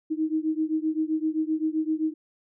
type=beating tone pair; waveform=sine; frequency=311.1 / 318.8 Hz; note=D#4 / D#4; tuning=0 / +42 cents; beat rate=7.7 Hz; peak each=-26 / -27 dBFS; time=0.1-2.14 s; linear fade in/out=20 ms; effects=none